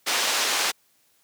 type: band-pass noise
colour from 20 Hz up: white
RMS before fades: -24 dBFS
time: 0.06-0.72 s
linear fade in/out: 20 ms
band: 430 to 5600 Hz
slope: 12 dB/octave
effects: white hiss -64 dBFS RMS until 1.23 s + high-pass 80 Hz 12 dB/octave